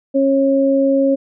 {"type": "tone pair together", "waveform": "sine", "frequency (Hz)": [272.8, 546], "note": ["C#4", "C#5"], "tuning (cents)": [-28, -26], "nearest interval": "octave", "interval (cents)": 1202, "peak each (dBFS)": -14, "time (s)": [0.14, 1.16], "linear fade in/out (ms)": 20, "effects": []}